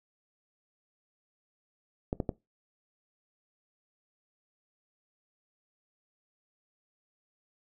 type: clicks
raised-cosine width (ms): 2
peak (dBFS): -16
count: 3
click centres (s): 2.129 / 2.202 / 2.292
effects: noise-tail reverb RT60 0.2 s tail -20 dB re dry